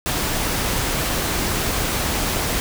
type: noise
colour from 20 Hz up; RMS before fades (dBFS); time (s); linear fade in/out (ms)
pink; -22; 0.06-2.6; 0
effects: none